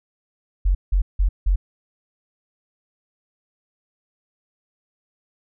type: tone bursts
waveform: sine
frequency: 45.76 Hz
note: F#1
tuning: 18 cents flat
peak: -14 dBFS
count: 4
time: 0.65-1.56 s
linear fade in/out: 10 ms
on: 100 ms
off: 170 ms
effects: none